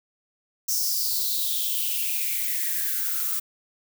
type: noise with high-pass filter sweep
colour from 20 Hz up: violet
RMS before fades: -26 dBFS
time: 0.68-3.4 s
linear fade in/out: 10 ms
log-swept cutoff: 5800 to 1200 Hz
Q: 6.4
effects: none

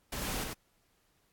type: noise with echo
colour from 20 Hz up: pink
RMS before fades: -37 dBFS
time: 0.12-0.44 s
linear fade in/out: 5 ms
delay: 94 ms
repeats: 1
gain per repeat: -3 dB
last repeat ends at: 0.534 s
effects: pink hiss -72 dBFS RMS until 1.32 s + AAC 64 kbps

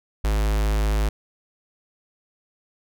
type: tone with notch filter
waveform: square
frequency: 52.6 Hz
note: G#1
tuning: 23 cents sharp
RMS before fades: -21 dBFS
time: 0.24-1.09 s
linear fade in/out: 5 ms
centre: 200 Hz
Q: 1.6
effects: none

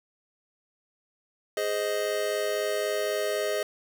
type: chord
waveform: square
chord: Ab major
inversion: none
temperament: just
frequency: 415.3 / 519.1 / 623 Hz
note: Ab4 / C5 / Eb5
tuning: 0 / -14 / +2 cents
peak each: -31 / -34 / -30 dBFS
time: 1.57-3.63 s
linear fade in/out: 2 ms
effects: none

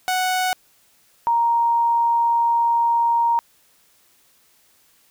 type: tone pair in turn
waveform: sawtooth / sine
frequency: 740 / 934.3 Hz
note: F#5 / A#5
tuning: 0 / +4 cents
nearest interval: major third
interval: 404 cents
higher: second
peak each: -15 dBFS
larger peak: neither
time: 0.08-0.53 / 1.27-3.39 s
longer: second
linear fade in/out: 0 ms
effects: white hiss -58 dBFS RMS until 5.1 s

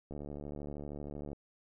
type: click train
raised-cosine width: 2 ms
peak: -30 dBFS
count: 90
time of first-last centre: 0.11-1.331 s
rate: 72.9 Hz
effects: none

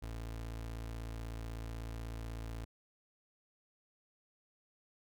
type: tone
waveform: 30% pulse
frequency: 56.2 Hz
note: A1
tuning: 37 cents sharp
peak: -38 dBFS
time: 0.02-2.65 s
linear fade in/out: 10 ms
effects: none

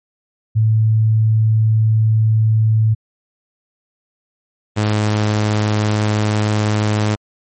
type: tone pair in turn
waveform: sine / sawtooth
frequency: 110 / 106.1 Hz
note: A2 / G#2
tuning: 0 / +38 cents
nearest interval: minor second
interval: 62 cents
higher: first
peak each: -10 dBFS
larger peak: neither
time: 0.55-2.95 / 4.76-7.16 s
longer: neither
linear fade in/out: 20 ms
effects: MP3 32 kbps

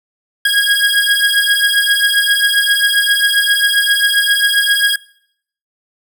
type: beating tone pair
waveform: 25% pulse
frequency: 1639 / 1646.5 Hz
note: G#6 / G#6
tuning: -23 / -15 cents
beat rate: 7.5 Hz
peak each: -10 dBFS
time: 0.45-4.96 s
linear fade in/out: 5 ms
effects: noise-tail reverb RT60 0.7 s tail -23 dB re dry

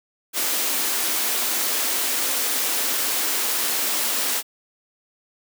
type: high-pass noise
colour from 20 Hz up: white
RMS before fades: -23 dBFS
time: 0.33-4.43 s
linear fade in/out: 50 ms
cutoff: 220 Hz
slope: 96 dB/octave
effects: none

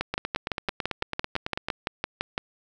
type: two click trains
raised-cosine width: 0.3 ms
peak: -12 / -10 dBFS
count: 15 / 15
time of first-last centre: 0.14-1.685 / 0.01-2.379 s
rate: 9.06 / 5.91 Hz
effects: none

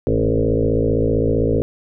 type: tone with frequency modulation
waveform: sine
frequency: 273.6 Hz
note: C#4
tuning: 23 cents flat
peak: -14 dBFS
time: 0.07-1.62 s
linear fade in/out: 0 ms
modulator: 55.5 Hz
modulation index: 4.4
effects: none

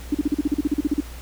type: tone bursts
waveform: sine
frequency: 293.7 Hz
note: D4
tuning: in tune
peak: -16 dBFS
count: 14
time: 0.12-1.005 s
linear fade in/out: 5 ms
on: 27 ms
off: 39 ms
effects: added 60 Hz sine -35 dBFS peak until 1.21 s + pink hiss -43 dBFS RMS until 1.21 s

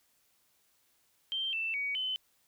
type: tone with pitch steps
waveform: sine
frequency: 3142 / 2663 / 2250 / 3042 Hz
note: G7 / E7 / C#7 / F#7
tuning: +3 / +17 / +25 / +47 cents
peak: -31 dBFS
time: 1.32-2.16 s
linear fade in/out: 0 ms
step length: 210 ms
effects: white hiss -71 dBFS RMS until 2.47 s

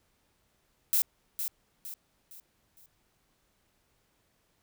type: noise with echo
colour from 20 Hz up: violet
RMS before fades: -25 dBFS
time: 0.93-1.02 s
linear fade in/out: 0 ms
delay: 460 ms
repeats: 4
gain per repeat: -8 dB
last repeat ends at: 2.86 s
effects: pink hiss -72 dBFS RMS until 4.62 s

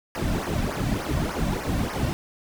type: noise with flanger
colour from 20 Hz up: brown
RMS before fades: -26 dBFS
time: 0.15-2.13 s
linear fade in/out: 0 ms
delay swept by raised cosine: 0.25 to 2.45 ms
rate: 3.4 Hz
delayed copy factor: -0.95
effects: none

